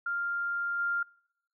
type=tone with level steps; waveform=sine; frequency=1396.9 Hz; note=F6; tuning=in tune; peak=-29 / -27 dBFS; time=0.06-1.03 s; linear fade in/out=5 ms; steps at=0.78 s; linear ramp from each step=20 ms; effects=noise-tail reverb RT60 0.8 s tail -26 dB re dry